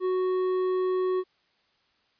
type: tone with hard clipping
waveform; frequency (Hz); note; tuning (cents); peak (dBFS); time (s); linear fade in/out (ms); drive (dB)
triangle; 370; F#4; 0; -25; 0-1.24; 50; 10
effects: white hiss -68 dBFS RMS until 2.19 s + resampled to 11025 Hz